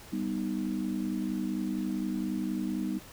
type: chord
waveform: sine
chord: G augmented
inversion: none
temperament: equal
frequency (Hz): 196 / 246.9 / 311.1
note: G3 / B3 / D#4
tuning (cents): 0 / 0 / 0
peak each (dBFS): -33 / -34 / -34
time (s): 0.12-2.99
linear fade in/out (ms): 10
effects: pink hiss -50 dBFS RMS until 3.12 s